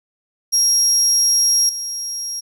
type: tone with level steps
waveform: 35% pulse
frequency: 5610 Hz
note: F8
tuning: 7 cents sharp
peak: -10 / -21 dBFS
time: 0.52-2.41 s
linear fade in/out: 20 ms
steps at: 1.69 s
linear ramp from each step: 2 ms
effects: none